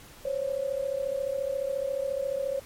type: tone pair together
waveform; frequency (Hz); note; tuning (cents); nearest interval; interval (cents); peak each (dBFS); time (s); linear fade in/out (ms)
sine; 523.7 / 558; C5 / C#5; +1 / +11; minor second; 110; -31 / -29; 0.25-2.6; 5
effects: pink hiss -50 dBFS RMS until 2.65 s + MP3 64 kbps